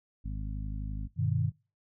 harmonic tone, 51.8 Hz, G#1, 4 cents flat, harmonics 1 / 2 / 3 / 4 / 5, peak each -34 / -40 / -44 / -46 / -48 dBFS, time 0.24-1.08 s, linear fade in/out 20 ms
sine chord, G augmented, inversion none, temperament just, 98 / 122.5 / 153.12 Hz, G2 / B2 / D#3, 0 / -14 / -27 cents, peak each -30 dBFS, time 1.16-1.52 s, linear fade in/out 50 ms
effects noise-tail reverb RT60 0.3 s tail -22 dB re dry

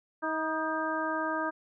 harmonic tone with a mistuned harmonic, 317 Hz, D#4, 32 cents sharp, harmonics 1 / 2 / 3 / 4 / 5, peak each -35 / -35 / -35 / -35 / -35 dBFS, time 0.22-1.51 s, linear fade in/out 20 ms, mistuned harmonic 4, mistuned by -45 cents, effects none

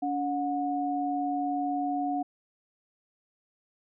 sine tone pair together, 284.9 / 726.9 Hz, C#4 / F#5, +48 / -31 cents, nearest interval octave + major third, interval 1621 cents, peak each -30 / -29 dBFS, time 0.02-2.23 s, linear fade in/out 10 ms, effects none

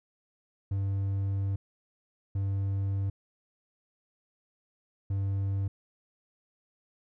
triangle tone bursts at uneven times, 98.1 Hz, G2, 2 cents sharp, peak -25 dBFS, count 3, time 0.71-1.56 / 2.35-3.1 / 5.1-5.68 s, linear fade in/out 5 ms, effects none

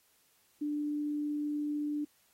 sine tone, 295.6 Hz, D4, 11 cents sharp, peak -31 dBFS, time 0.61-2.05 s, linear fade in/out 10 ms, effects white hiss -69 dBFS RMS until 2.33 s + AAC 48 kbps

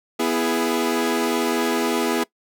sawtooth chord, E major, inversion second, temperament equal with one note detuned, 246.9 / 331.9 / 415.3 Hz, B3 / E4 / G#4, 0 / +12 / 0 cents, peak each -20 dBFS, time 0.19-2.24 s, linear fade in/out 10 ms, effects noise-tail reverb RT60 0.1 s tail -21 dB re dry

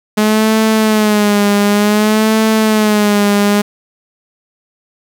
sawtooth tone with vibrato, 211.6 Hz, G#3, 33 cents sharp, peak -5 dBFS, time 0.17-3.62 s, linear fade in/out 10 ms, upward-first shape sine, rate 0.55 Hz, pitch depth 67 cents each way, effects 7-bit

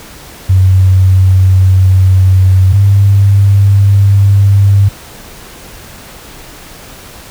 sine tone pair in turn, 93.9 / 99.48 Hz, F#2 / G2, +26 / +26 cents, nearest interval minor second, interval 100 cents, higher second, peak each -3 dBFS, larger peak neither, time 0.49-2.73 / 2.73-4.89 s, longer first, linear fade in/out 10 ms, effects pink hiss -32 dBFS RMS until 7.3 s

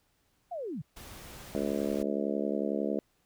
sine linear sweep, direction down, 740 to 116.54 Hz, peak -34 dBFS, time 0.51-0.82 s, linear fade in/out 10 ms
pink noise, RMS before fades -47 dBFS, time 0.96-2.03 s, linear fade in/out 10 ms
harmonic tone, 71 Hz, C#2, 42 cents sharp, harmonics 3 / 4 / 5 / 6 / 7 / 8 / 9, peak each -34 / -35 / -36 / -37 / -37 / -38 / -39 dBFS, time 1.55-2.99 s, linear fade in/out 0 ms
effects pink hiss -72 dBFS RMS until 3.25 s

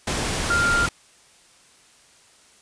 sine tone in noise, 1396.9 Hz, F6, in tune, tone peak -18 dBFS, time 0.5-0.86 s, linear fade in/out 5 ms, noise pink, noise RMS -25 dBFS, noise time 0.07-0.89 s, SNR +4 dB, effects white hiss -54 dBFS RMS until 2.61 s + resampled to 22050 Hz

